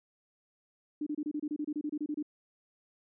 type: tone bursts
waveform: sine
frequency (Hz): 298.8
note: D4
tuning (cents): +30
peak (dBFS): -31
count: 15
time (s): 1.01-2.227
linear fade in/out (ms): 5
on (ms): 55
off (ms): 28
effects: none